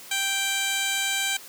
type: tone with band-pass filter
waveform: 15% pulse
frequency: 784 Hz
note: G5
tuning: in tune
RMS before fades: -26 dBFS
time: 0.11-1.37 s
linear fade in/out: 5 ms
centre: 6100 Hz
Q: 0.67
effects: white hiss -44 dBFS RMS until 1.48 s + high-pass 150 Hz 12 dB/octave